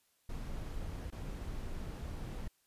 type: noise with dropouts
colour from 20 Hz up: brown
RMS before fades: -41 dBFS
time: 0.29-2.48 s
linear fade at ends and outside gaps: 5 ms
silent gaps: 1.104-1.123 s
effects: white hiss -74 dBFS RMS until 2.66 s + resampled to 32000 Hz